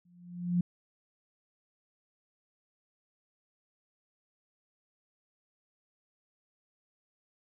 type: tone with exponential growth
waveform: sine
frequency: 176.1 Hz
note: F3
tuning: 15 cents sharp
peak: -22 dBFS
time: 0.05-0.61 s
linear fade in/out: 5 ms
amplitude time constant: 120 ms
effects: none